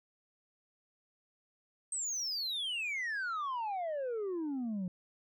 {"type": "exponential sweep", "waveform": "sine", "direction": "down", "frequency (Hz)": [8372, 175.9], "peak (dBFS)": -31, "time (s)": [1.92, 4.88], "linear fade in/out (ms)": 2, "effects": ["tanh soft clip ceiling -33 dBFS"]}